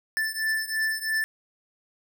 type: beating tone pair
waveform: square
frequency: 1760 / 1763 Hz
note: A6 / A6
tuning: 0 / +3 cents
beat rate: 3 Hz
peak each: -28 / -30 dBFS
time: 0.17-1.24 s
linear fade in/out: 0 ms
effects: none